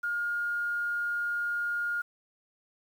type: tone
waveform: sine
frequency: 1420 Hz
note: F6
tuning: 28 cents sharp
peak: -28 dBFS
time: 0.03-2.02 s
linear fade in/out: 10 ms
effects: 9-bit